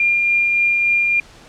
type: tone with tremolo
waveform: sine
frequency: 2400 Hz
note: D7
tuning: 37 cents sharp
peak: -12 dBFS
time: 0-1.2 s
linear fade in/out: 2 ms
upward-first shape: triangle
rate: 3.5 Hz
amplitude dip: 25%
effects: pink hiss -44 dBFS RMS until 1.48 s + low-pass 7000 Hz 12 dB/octave